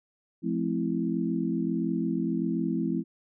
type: chord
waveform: sine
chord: F major seventh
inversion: none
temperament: equal with one note detuned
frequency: 174.61 / 216.1 / 261.6 / 329.6 Hz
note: F3 / A3 / C4 / E4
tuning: 0 / -31 / 0 / 0 cents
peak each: -31 dBFS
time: 0.42-3.04 s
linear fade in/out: 50 ms
effects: none